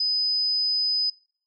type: tone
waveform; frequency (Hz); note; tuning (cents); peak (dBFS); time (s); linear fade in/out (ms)
sine; 5010; D#8; +11; -21; 0-1.1; 5
effects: noise-tail reverb RT60 0.5 s tail -23 dB re dry